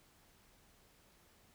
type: silence
effects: pink hiss -67 dBFS RMS until 1.54 s